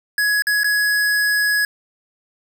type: tone with dropouts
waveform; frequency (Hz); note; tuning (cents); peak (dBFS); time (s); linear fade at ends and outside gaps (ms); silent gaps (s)
square; 1677; G#6; +16; -16; 0.18-1.65; 2; 0.422-0.469 / 0.634-0.643
effects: none